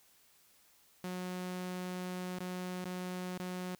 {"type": "tone with dropouts", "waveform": "sawtooth", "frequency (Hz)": 181.9, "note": "F#3", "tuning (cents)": -29, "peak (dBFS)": -34, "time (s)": [1.04, 3.75], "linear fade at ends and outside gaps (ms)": 2, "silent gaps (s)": [[2.388, 2.404], [2.843, 2.854], [3.378, 3.397]], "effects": ["white hiss -66 dBFS RMS until 3.79 s"]}